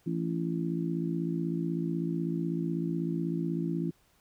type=harmonic tone; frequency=56.1 Hz; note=A1; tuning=34 cents sharp; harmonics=3 / 4 / 5 / 6; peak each=-31 / -40 / -35 / -35 dBFS; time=0.06-3.91 s; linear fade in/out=10 ms; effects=pink hiss -67 dBFS RMS until 4.2 s